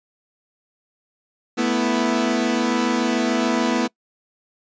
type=chord; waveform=sawtooth; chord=A suspended second; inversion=none; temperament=equal; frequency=220 / 246.9 / 329.6 Hz; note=A3 / B3 / E4; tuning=0 / 0 / 0 cents; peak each=-20 / -17 / -20 dBFS; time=1.57-3.88 s; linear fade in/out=20 ms; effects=noise-tail reverb RT60 0.1 s tail -24 dB re dry + resampled to 16000 Hz